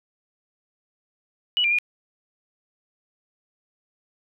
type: tone with pitch steps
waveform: sine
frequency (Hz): 2940 / 2380 / 2434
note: F#7 / D7 / D#7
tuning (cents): -12 / +22 / -39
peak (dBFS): -18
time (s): 1.57-1.786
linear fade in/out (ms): 0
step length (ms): 72
effects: none